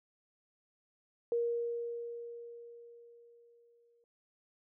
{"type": "tone with exponential decay", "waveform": "sine", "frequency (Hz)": 470.9, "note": "A#4", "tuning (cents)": 18, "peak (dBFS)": -28, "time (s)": [1.32, 4.04], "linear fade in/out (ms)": 1, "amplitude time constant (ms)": 590, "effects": []}